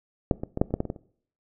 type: clicks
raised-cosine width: 2 ms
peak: -6 / -17 / -15 / -6 / -25 / -10 / -12 / -20 / -16 / -29 dBFS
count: 10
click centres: 0.312 / 0.435 / 0.574 / 0.615 / 0.707 / 0.74 / 0.804 / 0.853 / 0.901 / 0.962 s
effects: noise-tail reverb RT60 0.6 s tail -21 dB re dry